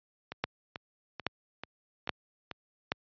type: two click trains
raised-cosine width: 0.3 ms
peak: -22 / -12 dBFS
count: 6 / 4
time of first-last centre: 0.32-2.513 / 0.44-2.919 s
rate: 2.28 / 1.21 Hz
effects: high-pass 80 Hz 12 dB/octave + resampled to 11025 Hz